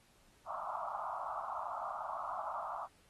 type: band-pass noise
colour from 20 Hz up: white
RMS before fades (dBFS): -41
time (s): 0.45-2.88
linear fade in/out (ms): 50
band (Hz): 630 to 1300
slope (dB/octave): 96
effects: pink hiss -68 dBFS RMS until 3.09 s + AAC 32 kbps